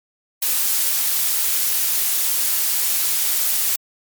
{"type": "noise", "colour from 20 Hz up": "blue", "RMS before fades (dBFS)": -19, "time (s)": [0.42, 3.76], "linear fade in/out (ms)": 5, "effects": ["MP3 96 kbps"]}